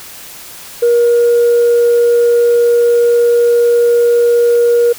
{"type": "tone", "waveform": "sine", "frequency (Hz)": 474.9, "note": "A#4", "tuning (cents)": 32, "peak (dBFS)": -5, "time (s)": [0.82, 4.93], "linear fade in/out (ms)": 10, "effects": ["tanh soft clip ceiling -4 dBFS", "white hiss -32 dBFS RMS until 4.98 s"]}